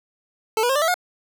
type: tone with pitch steps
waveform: 25% pulse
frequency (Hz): 440 / 485.4 / 535.5 / 590.7 / 651.7 / 718.9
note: A4 / B4 / C5 / D5 / E5 / F5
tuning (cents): 0 / -30 / +40 / +10 / -20 / +50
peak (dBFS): -14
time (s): 0.57-0.942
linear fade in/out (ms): 2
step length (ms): 62
effects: none

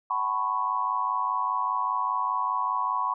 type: tone cluster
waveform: sine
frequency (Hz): 749 / 875 / 995 / 1100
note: F#5 / A5 / B5 / C#6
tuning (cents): +21 / -10 / +13 / -14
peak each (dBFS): -36 / -36 / -27 / -28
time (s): 0.1-3.14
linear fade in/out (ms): 5
effects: none

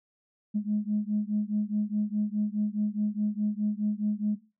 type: beating tone pair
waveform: sine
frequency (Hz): 207.7 / 212.5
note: G#3 / G#3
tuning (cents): 0 / +40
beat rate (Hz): 4.8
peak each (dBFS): -28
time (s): 0.54-4.36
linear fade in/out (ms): 20
effects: noise-tail reverb RT60 0.3 s tail -17 dB re dry + tanh soft clip ceiling -18 dBFS

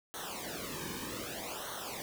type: noise with flanger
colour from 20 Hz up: pink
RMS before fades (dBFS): -41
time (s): 0.14-2.02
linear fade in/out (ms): 0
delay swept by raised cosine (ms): 0.4 to 1.5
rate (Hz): 0.64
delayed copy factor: -0.95
effects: none

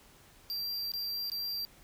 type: tone with dropouts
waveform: square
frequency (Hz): 4724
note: D8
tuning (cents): +9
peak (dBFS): -34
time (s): 0.5-1.65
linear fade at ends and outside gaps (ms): 0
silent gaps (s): 0.918-0.937 / 1.299-1.318
effects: pink hiss -59 dBFS RMS until 1.83 s

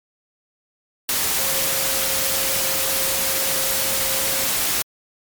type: tone in noise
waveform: sine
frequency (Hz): 536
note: C5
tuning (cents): +42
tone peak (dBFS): -31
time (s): 1.39-4.47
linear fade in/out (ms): 0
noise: white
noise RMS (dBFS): -21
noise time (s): 1.09-4.82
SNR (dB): -13
effects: MP3 96 kbps

